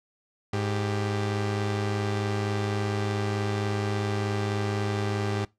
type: tone pair together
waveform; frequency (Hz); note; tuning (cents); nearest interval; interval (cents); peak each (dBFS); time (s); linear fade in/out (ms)
sawtooth; 104.41 / 394.2; G#2 / G4; +10 / +10; octave + major seventh; 2300; -23 / -28; 0.53-5.45; 5
effects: noise-tail reverb RT60 0.2 s tail -21 dB re dry + low-pass 6000 Hz 12 dB/octave